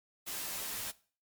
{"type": "noise with comb filter", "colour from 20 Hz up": "white", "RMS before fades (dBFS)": -39, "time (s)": [0.26, 0.92], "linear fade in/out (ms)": 20, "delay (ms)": 13, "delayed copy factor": -0.7, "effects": ["noise-tail reverb RT60 0.4 s tail -19 dB re dry", "MP3 96 kbps"]}